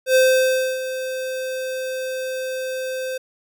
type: tone with ADSR envelope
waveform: square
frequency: 518 Hz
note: C5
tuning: 17 cents flat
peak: -12 dBFS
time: 0.06-3.18 s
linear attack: 92 ms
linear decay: 630 ms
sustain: -13 dB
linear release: 9 ms
effects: none